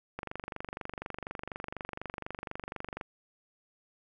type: click train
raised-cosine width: 0.5 ms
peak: -22 dBFS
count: 69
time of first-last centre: 0.19-3.012 s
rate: 24.1 Hz
effects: none